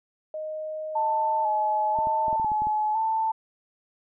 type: tone with pitch glide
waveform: sine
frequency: 621 to 627.1 Hz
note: D#5 to D#5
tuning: -3 to +13 cents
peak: -30 dBFS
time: 0.34-2.36 s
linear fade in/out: 2 ms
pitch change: +16 cents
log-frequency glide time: 0.47-2 s
type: tone with vibrato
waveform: sine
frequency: 870 Hz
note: A5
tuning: 20 cents flat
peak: -22 dBFS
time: 0.95-3.32 s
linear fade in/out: 10 ms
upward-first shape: square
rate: 1 Hz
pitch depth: 33 cents each way
type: clicks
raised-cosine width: 3 ms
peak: -27 dBFS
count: 9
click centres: 1.988 / 2.071 / 2.282 / 2.329 / 2.398 / 2.446 / 2.518 / 2.62 / 2.67 s
effects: none